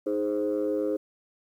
sine chord, Ab major, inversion second, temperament equal, 311.1 / 415.3 / 523.3 Hz, Eb4 / Ab4 / C5, 0 / 0 / 0 cents, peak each -28 dBFS, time 0.06-0.97 s, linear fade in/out 10 ms, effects tanh soft clip ceiling -19 dBFS + 10-bit

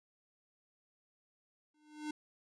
square tone with exponential growth, 302.2 Hz, D4, 50 cents sharp, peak -36 dBFS, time 1.74-2.11 s, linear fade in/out 5 ms, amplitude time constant 79 ms, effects resampled to 22050 Hz

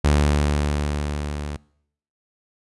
sawtooth tone with level ramp, 73.42 Hz, D2, in tune, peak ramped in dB -10 to -24 dBFS, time 0.04-1.57 s, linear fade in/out 10 ms, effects noise-tail reverb RT60 0.7 s tail -24 dB re dry + resampled to 24000 Hz

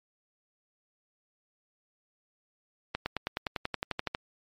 accelerating click train, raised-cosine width 0.3 ms, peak -14 dBFS, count 14, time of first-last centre 2.95-4.149 s, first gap 110 ms, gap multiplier 0.97, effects MP3 64 kbps

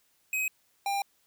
square tone pair in turn, 2531 / 797.2 Hz, D#7 / G5, +29 / +29 cents, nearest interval octave + minor sixth, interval 2000 cents, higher first, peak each -28 dBFS, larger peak neither, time 0.33-0.48 / 0.86-1.02 s, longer second, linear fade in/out 2 ms, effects white hiss -69 dBFS RMS until 1.26 s

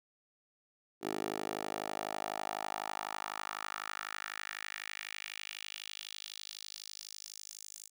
10% pulse tone with high-pass filter sweep, 52 Hz, G#1, 3 cents sharp, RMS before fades -42 dBFS, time 1.01-7.9 s, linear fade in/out 50 ms, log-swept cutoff 380 to 7200 Hz, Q 2.3, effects none

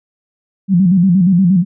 sine tone with vibrato, 182.8 Hz, F#3, 21 cents flat, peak -7 dBFS, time 0.68-1.65 s, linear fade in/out 50 ms, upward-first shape square, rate 8.5 Hz, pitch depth 100 cents each way, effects none

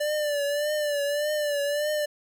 square tone with vibrato, 587.3 Hz, D5, in tune, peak -25 dBFS, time 0-2.06 s, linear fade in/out 10 ms, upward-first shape triangle, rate 1.7 Hz, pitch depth 64 cents each way, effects none

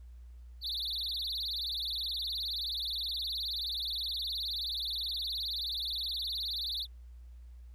triangle tone with vibrato, 4000 Hz, B7, 21 cents sharp, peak -32 dBFS, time 0.61-6.87 s, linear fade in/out 50 ms, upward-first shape triangle, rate 19 Hz, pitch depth 290 cents each way, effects added 60 Hz sine -47 dBFS peak until 7.74 s + pink hiss -74 dBFS RMS until 7.74 s

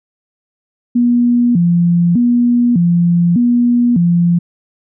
sine tone with vibrato, 203.9 Hz, G#3, 32 cents flat, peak -8 dBFS, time 0.95-4.39 s, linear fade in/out 10 ms, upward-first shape square, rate 0.83 Hz, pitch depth 290 cents each way, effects none

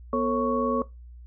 sine tone cluster, 244.3 / 447.7 / 544 / 1112 Hz, B3 / A4 / C#5 / C#6, -19 / +30 / -33 / +5 cents, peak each -27 dBFS, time 0.13-0.82 s, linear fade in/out 2 ms, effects noise-tail reverb RT60 0.2 s tail -18 dB re dry + added 60 Hz sine -42 dBFS peak until 1.26 s

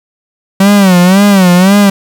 45% pulse tone with vibrato, 190 Hz, F#3, 46 cents sharp, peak -3 dBFS, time 0.6-1.9 s, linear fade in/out 5 ms, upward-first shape sine, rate 1.9 Hz, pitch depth 130 cents each way, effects 7-bit

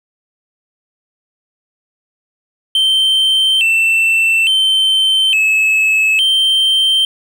triangle tone with pitch steps, 3117 / 2675 / 3100 / 2591 / 3131 Hz, G7 / E7 / G7 / E7 / G7, -11 / +25 / -20 / -30 / -3 cents, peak -8 dBFS, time 2.75-7.05 s, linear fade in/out 2 ms, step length 860 ms, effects none

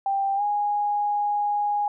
sine tone with pitch glide, 788 to 825.3 Hz, G5 to G#5, +9 to -11 cents, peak -21 dBFS, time 0.06-1.88 s, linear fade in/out 2 ms, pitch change +80 cents, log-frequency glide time 0.36-0.42 s, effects none

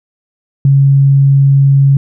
sine tone, 138.1 Hz, C#3, 6 cents flat, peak -4 dBFS, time 0.65-1.97 s, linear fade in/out 2 ms, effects none

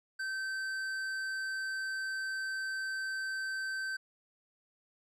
triangle tone with tanh clipping, 1548 Hz, G6, 22 cents flat, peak -36 dBFS, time 0.19-3.97 s, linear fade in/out 10 ms, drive 15 dB, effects none

